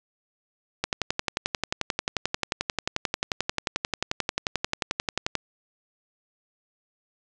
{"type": "click train", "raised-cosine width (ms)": 0.2, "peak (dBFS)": -7, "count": 52, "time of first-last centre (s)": [0.84, 5.353], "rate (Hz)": 11.3, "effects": ["resampled to 24000 Hz", "8-bit"]}